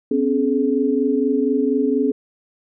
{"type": "tone cluster", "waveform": "sine", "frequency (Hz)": [254.4, 278.6, 425.9], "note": ["C4", "C#4", "G#4"], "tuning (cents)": [-48, 9, 44], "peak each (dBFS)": -20, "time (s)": [0.11, 2.12], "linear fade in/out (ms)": 5, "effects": []}